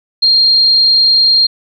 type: tone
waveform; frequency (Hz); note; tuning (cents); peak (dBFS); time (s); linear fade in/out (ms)
sine; 4210; C8; +10; -6; 0.22-1.47; 10
effects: none